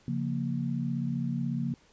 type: chord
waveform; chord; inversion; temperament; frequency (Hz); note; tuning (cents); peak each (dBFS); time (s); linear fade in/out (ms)
sine; Bb minor; first; equal; 138.59 / 174.61 / 233.1; Db3 / F3 / Bb3; 0 / 0 / 0; -32 / -34 / -32; 0.08-1.74; 2
effects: pink hiss -62 dBFS RMS until 1.92 s + resampled to 16000 Hz

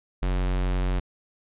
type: tone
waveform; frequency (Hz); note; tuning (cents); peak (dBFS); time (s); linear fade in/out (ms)
square; 45.8; F#1; -17; -23; 0.22-1; 10
effects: resampled to 8000 Hz

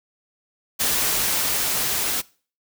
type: noise with level ramp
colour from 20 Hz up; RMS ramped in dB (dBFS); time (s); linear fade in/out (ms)
white; -21 to -24; 0.79-2.22; 20
effects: noise-tail reverb RT60 0.4 s tail -22 dB re dry

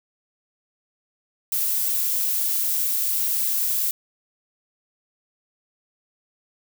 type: noise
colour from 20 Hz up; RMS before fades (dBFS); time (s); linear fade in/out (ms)
violet; -23; 1.52-3.91; 2
effects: none

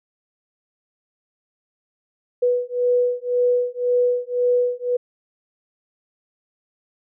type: beating tone pair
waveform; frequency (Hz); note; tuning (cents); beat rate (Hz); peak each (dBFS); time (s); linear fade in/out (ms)
sine; 490.5 / 492.4; B4 / B4; -12 / -5; 1.9; -20; 2.42-4.97; 10
effects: none

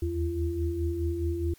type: tone cluster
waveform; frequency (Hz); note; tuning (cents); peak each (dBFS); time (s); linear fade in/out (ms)
sine; 76.9 / 81.7 / 341.8; D#2 / E2 / F4; -20 / -15 / -37; -34 / -29 / -30; 0.02-1.54; 5
effects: white hiss -59 dBFS RMS until 1.58 s + MP3 96 kbps

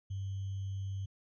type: tone with sample-and-hold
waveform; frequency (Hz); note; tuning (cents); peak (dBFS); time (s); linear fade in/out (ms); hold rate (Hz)
sine; 97.2; G2; -14; -35; 0.1-1.06; 10; 3150
effects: resampled to 16000 Hz

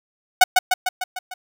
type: tone with echo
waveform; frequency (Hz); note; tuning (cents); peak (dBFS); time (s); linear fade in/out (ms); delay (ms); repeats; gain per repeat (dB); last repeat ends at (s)
sawtooth; 740; F#5; 0; -3; 0.41-0.44; 5; 150; 6; -4; 1.34
effects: none

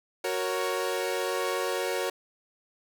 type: chord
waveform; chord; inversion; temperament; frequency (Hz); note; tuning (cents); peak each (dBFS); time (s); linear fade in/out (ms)
sawtooth; F# major; none; equal; 370 / 466.2 / 554.4; F#4 / A#4 / C#5; 0 / 0 / 0; -28; 0.24-2.1; 5
effects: none

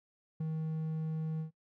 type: tone with ADSR envelope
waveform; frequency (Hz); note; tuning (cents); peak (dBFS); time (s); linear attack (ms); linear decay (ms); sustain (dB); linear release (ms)
triangle; 158.4; D#3; +31; -29; 0.4-1.51; 8; 12; -2; 110
effects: noise-tail reverb RT60 0.1 s tail -22 dB re dry

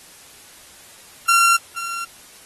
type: tone with echo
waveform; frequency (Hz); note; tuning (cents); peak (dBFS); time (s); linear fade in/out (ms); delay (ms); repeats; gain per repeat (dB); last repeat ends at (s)
30% pulse; 1371; F6; -32; -10; 1.28-1.57; 10; 480; 1; -13; 2.05
effects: white hiss -45 dBFS RMS until 2.45 s + AAC 32 kbps

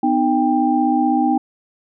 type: tone cluster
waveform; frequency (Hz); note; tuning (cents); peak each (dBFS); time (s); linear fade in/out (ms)
sine; 251.7 / 307.7 / 791; B3 / D#4 / G5; +33 / -19 / +15; -18; 0.03-1.38; 5
effects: none

